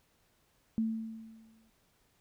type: tone with exponential decay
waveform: sine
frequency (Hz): 223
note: A3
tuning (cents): +23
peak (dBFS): -26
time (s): 0.78-1.7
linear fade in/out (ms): 0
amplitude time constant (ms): 200
effects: pink hiss -71 dBFS RMS until 2.2 s